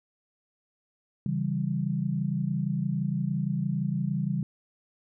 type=chord; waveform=sine; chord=C# diminished; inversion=none; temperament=equal; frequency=138.59 / 164.81 / 196 Hz; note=C#3 / E3 / G3; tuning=0 / 0 / 0 cents; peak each=-30 dBFS; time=1.26-4.43 s; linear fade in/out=2 ms; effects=none